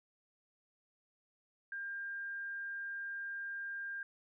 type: tone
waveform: sine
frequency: 1600 Hz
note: G6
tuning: 35 cents sharp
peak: -39 dBFS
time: 1.72-4.03 s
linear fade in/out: 2 ms
effects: none